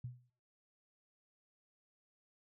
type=tone with exponential decay; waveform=sine; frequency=123.47 Hz; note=B2; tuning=in tune; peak=-38 dBFS; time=0.04-0.3 s; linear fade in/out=5 ms; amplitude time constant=55 ms; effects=noise-tail reverb RT60 0.5 s tail -26 dB re dry